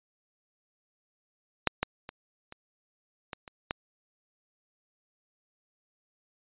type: clicks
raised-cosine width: 0.3 ms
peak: -6 / -10 / -23 / -28 / -20 / -28 / -12 dBFS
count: 7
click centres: 1.673 / 1.83 / 2.091 / 2.524 / 3.332 / 3.478 / 3.709 s
effects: resampled to 8000 Hz